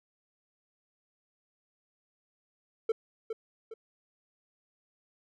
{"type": "tone with echo", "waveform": "triangle", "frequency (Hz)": 446.9, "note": "A4", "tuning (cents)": 27, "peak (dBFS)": -22, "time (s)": [2.89, 2.92], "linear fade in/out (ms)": 5, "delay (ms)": 410, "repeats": 2, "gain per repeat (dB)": -8, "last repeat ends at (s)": 3.74, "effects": []}